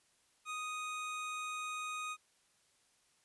25% pulse tone, 1244.5 Hz, D#6, in tune, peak -35 dBFS, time 0.45-2.17 s, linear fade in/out 50 ms, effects white hiss -72 dBFS RMS until 3.24 s + resampled to 24000 Hz

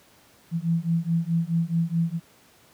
sine beating tone pair, 164.6 / 169.3 Hz, E3 / E3, -2 / +46 cents, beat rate 4.7 Hz, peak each -24 dBFS, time 0.51-2.2 s, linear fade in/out 50 ms, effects pink hiss -56 dBFS RMS until 2.73 s + high-pass 100 Hz 12 dB/octave

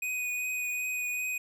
square tone with vibrato, 2489 Hz, D#7, in tune, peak -31 dBFS, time 0.02-1.38 s, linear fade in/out 5 ms, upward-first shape triangle, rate 2.6 Hz, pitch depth 15 cents each way, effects none

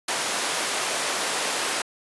pink high-pass noise, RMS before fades -26 dBFS, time 0.08-1.82 s, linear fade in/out 5 ms, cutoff 520 Hz, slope 12 dB/octave, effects resampled to 24000 Hz

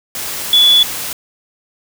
sine tone in noise, 3429 Hz, A7, 45 cents flat, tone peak -6 dBFS, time 0.53-0.83 s, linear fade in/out 2 ms, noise white, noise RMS -23 dBFS, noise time 0.15-1.13 s, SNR +14 dB, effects none

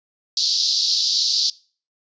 white band-pass noise, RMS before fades -20 dBFS, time 0.37-1.5 s, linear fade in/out 2 ms, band 4000 to 5200 Hz, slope 48 dB/octave, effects noise-tail reverb RT60 0.4 s tail -22 dB re dry + resampled to 16000 Hz

